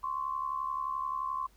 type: tone pair together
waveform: sine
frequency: 1046.5 / 1118 Hz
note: C6 / C#6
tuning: 0 / +14 cents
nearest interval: minor second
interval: 114 cents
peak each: -33 / -36 dBFS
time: 0.03-1.47 s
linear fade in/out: 10 ms
effects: added 50 Hz sine -60 dBFS peak until 1.56 s + pink hiss -66 dBFS RMS until 1.56 s